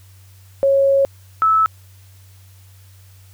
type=tone pair in turn; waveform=sine; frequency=549 / 1305.7 Hz; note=C#5 / E6; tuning=-17 / -17 cents; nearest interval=octave + minor third; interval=1500 cents; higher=second; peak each=-11 dBFS; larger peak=neither; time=0.63-1.05 / 1.42-1.66 s; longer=first; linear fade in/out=0 ms; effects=added 95 Hz sine -43 dBFS peak until 3.33 s + white hiss -53 dBFS RMS until 3.33 s